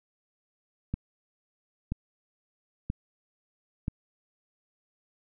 click train, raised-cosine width 5 ms, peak -17 dBFS, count 4, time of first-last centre 0.94-3.881 s, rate 1.02 Hz, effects none

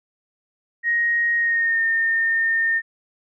sine tone with pitch glide, 1876 to 1821.5 Hz, A#6 to A#6, +11 to -41 cents, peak -17 dBFS, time 0.83-2.82 s, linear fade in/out 50 ms, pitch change -52 cents, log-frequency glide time 1.36-1.83 s, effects none

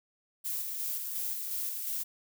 violet noise with tremolo, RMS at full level -34 dBFS, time 0.44-2.04 s, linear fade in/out 20 ms, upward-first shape square, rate 2.8 Hz, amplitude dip 30%, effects none

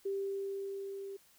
sine tone with level ramp, 393.4 Hz, G4, 6 cents sharp, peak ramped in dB -32 to -41 dBFS, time 0.05-1.17 s, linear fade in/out 10 ms, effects white hiss -65 dBFS RMS until 1.38 s

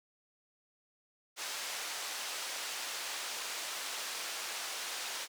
white band-pass noise, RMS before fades -40 dBFS, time 1.36-5.28 s, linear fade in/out 50 ms, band 540 to 6500 Hz, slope 12 dB/octave, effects none

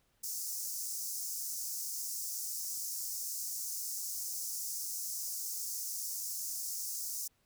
pink high-pass noise, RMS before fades -39 dBFS, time 0.23-7.28 s, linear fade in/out 10 ms, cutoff 5300 Hz, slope 48 dB/octave, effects pink hiss -74 dBFS RMS until 7.45 s

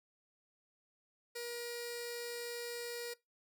15% pulse tone with notch filter, 476.4 Hz, A#4, 38 cents sharp, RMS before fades -43 dBFS, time 1.35-3.14 s, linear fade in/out 10 ms, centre 1100 Hz, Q 0.55, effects noise-tail reverb RT60 0.2 s tail -21 dB re dry

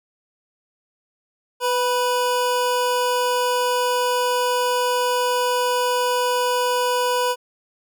square tone pair together, 497.1 / 980 Hz, B4 / B5, +11 / -14 cents, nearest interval octave, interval 1175 cents, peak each -22 / -22 dBFS, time 1.6-7.36 s, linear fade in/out 50 ms, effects none

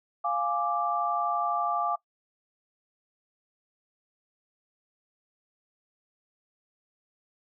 sine chord, D diminished, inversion first, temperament equal, 698.5 / 830.6 / 1174.7 Hz, F5 / Ab5 / D6, 0 / 0 / 0 cents, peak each -30 / -32 / -28 dBFS, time 0.24-1.96 s, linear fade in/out 10 ms, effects noise-tail reverb RT60 0.1 s tail -21 dB re dry

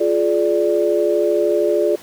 sine chord, D diminished, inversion first, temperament equal with one note detuned, 349.2 / 422.1 / 587.3 Hz, F4 / Ab4 / D5, 0 / +28 / 0 cents, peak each -18 dBFS, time 0-1.96 s, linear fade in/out 10 ms, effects pink hiss -41 dBFS RMS until 2.02 s + high-pass 200 Hz 12 dB/octave

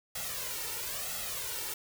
white noise with flanger, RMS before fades -37 dBFS, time 0.15-1.74 s, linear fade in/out 5 ms, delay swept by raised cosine 1.5 to 2.22 ms, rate 1 Hz, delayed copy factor +0.75, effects none

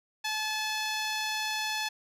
10% pulse tone with low-pass filter, 863 Hz, A5, 34 cents flat, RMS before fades -32 dBFS, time 0.24-1.89 s, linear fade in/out 10 ms, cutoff 9900 Hz, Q 0.93, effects none

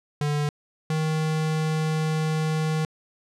square tone pair in turn, 147.4 / 156.83 Hz, D3 / D#3, +7 / +14 cents, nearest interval minor second, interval 107 cents, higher second, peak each -23 dBFS, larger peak neither, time 0.21-0.49 / 0.9-2.85 s, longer second, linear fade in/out 2 ms, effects low-pass 9000 Hz 12 dB/octave

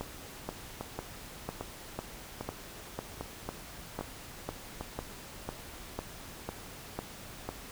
two click trains, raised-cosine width 1 ms, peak -22 / -20 dBFS, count 7 / 15, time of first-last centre 0.01-4.81 / 0.49-7.49 s, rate 1.25 / 2 Hz, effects pink hiss -47 dBFS RMS until 7.71 s

